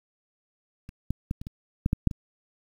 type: clicks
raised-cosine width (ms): 5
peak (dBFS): -29 / -14 / -15 / -25 / -24 / -10 / -10 / -7 / -21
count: 9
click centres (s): 0.891 / 1.106 / 1.311 / 1.415 / 1.469 / 1.861 / 1.931 / 2.073 / 2.112
effects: 8-bit